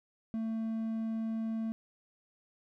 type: tone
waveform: triangle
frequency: 223.5 Hz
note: A3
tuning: 27 cents sharp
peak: -30 dBFS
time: 0.34-1.72 s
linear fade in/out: 0 ms
effects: none